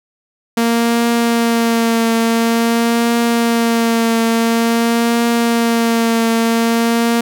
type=tone with vibrato; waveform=sawtooth; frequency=231.3 Hz; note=A#3; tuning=13 cents flat; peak=-8 dBFS; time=0.57-7.21 s; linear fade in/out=5 ms; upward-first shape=triangle; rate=0.48 Hz; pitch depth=26 cents each way; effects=none